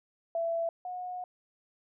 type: tone pair in turn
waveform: sine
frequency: 668 / 726.2 Hz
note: E5 / F#5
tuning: +23 / -33 cents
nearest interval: minor second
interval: 144 cents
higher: second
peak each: -28 / -35 dBFS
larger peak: first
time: 0.35-0.69 / 0.85-1.24 s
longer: second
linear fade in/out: 2 ms
effects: none